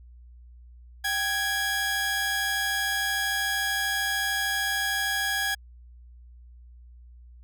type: tone pair together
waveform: sawtooth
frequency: 784 / 1661.2 Hz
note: G5 / G#6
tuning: 0 / 0 cents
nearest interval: octave + minor second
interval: 1300 cents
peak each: -29 / -22 dBFS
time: 1.04-5.55 s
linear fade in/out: 10 ms
effects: added 60 Hz sine -46 dBFS peak until 7.43 s